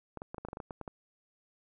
clicks, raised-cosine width 1 ms, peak -26 dBFS, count 12, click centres 0.173 / 0.219 / 0.345 / 0.382 / 0.45 / 0.486 / 0.531 / 0.571 / 0.602 / 0.708 / 0.813 / 0.878 s, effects none

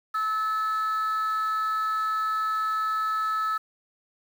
sine tone pair together, 1300 / 1739.2 Hz, E6 / A6, -24 / -21 cents, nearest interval perfect fourth, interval 503 cents, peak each -22 / -32 dBFS, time 0.14-3.58 s, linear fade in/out 10 ms, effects tanh soft clip ceiling -22 dBFS + 8-bit

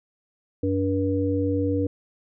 harmonic tone, 96 Hz, G2, 36 cents flat, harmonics 1 / 3 / 5, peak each -26 / -24 / -26 dBFS, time 0.63-1.87 s, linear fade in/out 5 ms, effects none

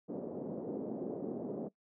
pink band-pass noise, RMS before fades -40 dBFS, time 0.08-1.69 s, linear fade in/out 20 ms, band 200 to 530 Hz, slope 24 dB/octave, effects noise-tail reverb RT60 0.1 s tail -20 dB re dry

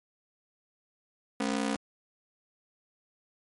sawtooth ring-modulated tone, 245.5 Hz, B3, 10 cents flat, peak -21 dBFS, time 1.4-1.76 s, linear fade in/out 0 ms, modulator 31.1 Hz, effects MP3 48 kbps

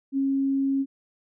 sine tone, 272.4 Hz, C#4, 30 cents flat, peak -21 dBFS, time 0.12-0.86 s, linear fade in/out 50 ms, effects none

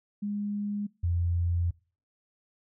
sine tone pair in turn, 205.3 / 86.32 Hz, G#3 / F2, -20 / -20 cents, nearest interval octave + minor third, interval 1500 cents, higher first, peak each -29 / -24 dBFS, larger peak second, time 0.22-0.87 / 1.03-1.71 s, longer second, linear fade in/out 10 ms, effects noise-tail reverb RT60 0.4 s tail -24 dB re dry

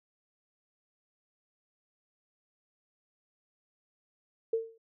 sine tone with exponential decay, 452.5 Hz, A4, 48 cents sharp, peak -23 dBFS, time 4.53-4.78 s, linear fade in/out 5 ms, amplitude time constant 54 ms, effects none

